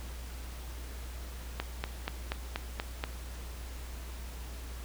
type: click train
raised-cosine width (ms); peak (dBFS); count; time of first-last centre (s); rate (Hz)
0.3; -16; 7; 1.6-3.039; 4.17
effects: added 60 Hz sine -40 dBFS peak until 4.84 s + pink hiss -49 dBFS RMS until 4.84 s